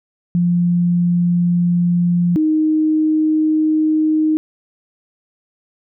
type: tone pair in turn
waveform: sine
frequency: 174.6 / 311.1 Hz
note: F3 / D#4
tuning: 0 / 0 cents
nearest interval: minor seventh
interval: 1000 cents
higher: second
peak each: -12 dBFS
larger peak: neither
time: 0.35-2.36 / 2.36-4.37 s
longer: neither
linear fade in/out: 0 ms
effects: none